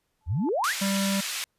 sine tone with exponential growth, 870 Hz, A5, 20 cents flat, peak -30 dBFS, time 0.21-0.49 s, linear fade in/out 1 ms, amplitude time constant 60 ms
sine exponential sweep, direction up, 69.3 to 2349 Hz, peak -23 dBFS, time 0.26-0.75 s, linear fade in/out 50 ms
pink band-pass noise, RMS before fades -32 dBFS, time 0.64-1.44 s, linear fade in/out 0 ms, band 2100 to 11000 Hz, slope 12 dB/octave
square tone, 196 Hz, G3, in tune, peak -25 dBFS, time 0.81-1.21 s, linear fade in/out 10 ms
effects pink hiss -75 dBFS RMS until 1.58 s + resampled to 32000 Hz

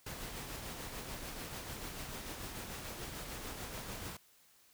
pink noise with tremolo, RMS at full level -43 dBFS, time 0.06-4.17 s, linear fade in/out 5 ms, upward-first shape sine, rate 6.8 Hz, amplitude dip 35%, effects white hiss -66 dBFS RMS until 4.73 s

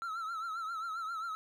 triangle tone with vibrato, 1327 Hz, E6, 11 cents sharp, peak -34 dBFS, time 0.02-1.35 s, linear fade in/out 0 ms, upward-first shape triangle, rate 7.5 Hz, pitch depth 95 cents each way, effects none

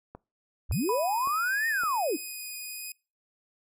click train, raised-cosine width 1 ms, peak -28 dBFS, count 4, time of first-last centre 0.15-1.835 s, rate 1.78 Hz
sine linear two-way sweep, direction up then down, 30.87 to 1864 to 249.4 Hz, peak -25 dBFS, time 0.69-2.17 s, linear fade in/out 20 ms, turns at 1.68 s
5% pulse tone with vibrato, 2494 Hz, D#7, 3 cents sharp, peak -28 dBFS, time 0.72-2.92 s, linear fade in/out 2 ms, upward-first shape sine, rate 0.95 Hz, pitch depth 12 cents each way
sine tone with exponential decay, 987.8 Hz, B5, in tune, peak -26 dBFS, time 0.89-1.63 s, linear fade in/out 2 ms, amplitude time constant 160 ms
effects noise-tail reverb RT60 0.3 s tail -23 dB re dry

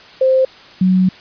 sine tone pair in turn, 523.3 / 185.55 Hz, C5 / F#3, 0 / +5 cents, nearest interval octave + tritone, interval 1795 cents, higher first, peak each -9 dBFS, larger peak neither, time 0.21-0.45 / 0.81-1.09 s, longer second, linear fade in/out 5 ms, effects white hiss -40 dBFS RMS until 1.2 s + resampled to 11025 Hz

